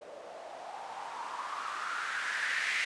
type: noise with low-pass filter sweep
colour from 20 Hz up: violet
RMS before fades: -37 dBFS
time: 0.01-2.85 s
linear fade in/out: 10 ms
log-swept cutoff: 540 to 2100 Hz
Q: 4.8
effects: resampled to 22050 Hz